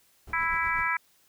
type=noise with tremolo; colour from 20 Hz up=brown; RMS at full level=-40 dBFS; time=0.27-0.88 s; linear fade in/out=5 ms; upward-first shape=triangle; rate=8.2 Hz; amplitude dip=85%
type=harmonic tone; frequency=330 Hz; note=E4; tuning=2 cents sharp; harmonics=3 / 4 / 5 / 6 / 7; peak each=-31 / -31 / -31 / -31 / -31 dBFS; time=0.33-0.97 s; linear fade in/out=5 ms
effects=white hiss -64 dBFS RMS until 1.28 s